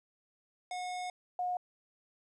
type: tone pair in turn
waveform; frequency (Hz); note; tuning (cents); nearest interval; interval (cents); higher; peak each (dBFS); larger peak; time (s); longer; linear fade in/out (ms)
square / sine; 726 / 721.4; F#5 / F#5; -33 / -44; unison; 11; first; -37 / -31; second; 0.71-1.1 / 1.39-1.57; first; 2
effects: resampled to 22050 Hz + 12-bit